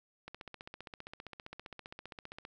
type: click train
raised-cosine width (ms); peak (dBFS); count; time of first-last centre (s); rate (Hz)
0.3; -29; 34; 0.28-2.451; 15.2
effects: none